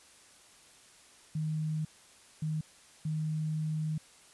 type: tone bursts at uneven times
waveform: sine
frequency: 155.6 Hz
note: D#3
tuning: in tune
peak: -30 dBFS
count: 3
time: 1.35-1.85 / 2.42-2.61 / 3.05-3.98 s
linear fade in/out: 5 ms
effects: white hiss -58 dBFS RMS until 4.33 s + resampled to 24000 Hz